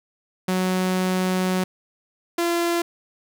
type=tone pair in turn; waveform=sawtooth; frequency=185 / 342 Hz; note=F#3 / F4; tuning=0 / -36 cents; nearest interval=major seventh; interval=1064 cents; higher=second; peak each=-16 dBFS; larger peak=neither; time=0.48-1.64 / 2.38-2.82 s; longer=first; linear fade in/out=5 ms; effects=none